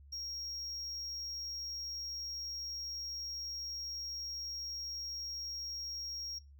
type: tone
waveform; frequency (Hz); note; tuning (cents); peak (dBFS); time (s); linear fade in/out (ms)
triangle; 5588; F8; 0; -38; 0.12-6.39; 10
effects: noise-tail reverb RT60 0.2 s tail -20 dB re dry + added 70 Hz sine -54 dBFS peak until 6.59 s